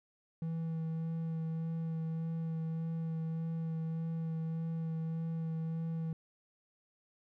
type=tone with vibrato; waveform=triangle; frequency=162.7 Hz; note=E3; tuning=22 cents flat; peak=-32 dBFS; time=0.42-6.13 s; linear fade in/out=2 ms; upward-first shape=sine; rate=1.7 Hz; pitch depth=14 cents each way; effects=none